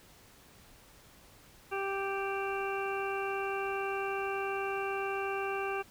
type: harmonic tone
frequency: 392 Hz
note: G4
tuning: in tune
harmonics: 1 / 2 / 3 / 4 / 6 / 7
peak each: -35 / -38 / -40 / -41 / -43 / -43 dBFS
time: 1.71-5.83 s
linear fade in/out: 20 ms
effects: pink hiss -58 dBFS RMS until 5.9 s